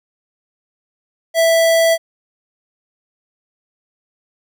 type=tone; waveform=square; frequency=659.3 Hz; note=E5; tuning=in tune; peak=-11 dBFS; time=1.34-1.98 s; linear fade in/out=50 ms; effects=none